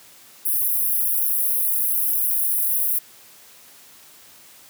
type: high-pass noise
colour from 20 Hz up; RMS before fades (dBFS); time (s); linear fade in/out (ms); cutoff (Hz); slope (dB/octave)
white; -21; 0.45-2.99; 10; 10000; 96
effects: white hiss -48 dBFS RMS until 4.69 s + high-pass 80 Hz 12 dB/octave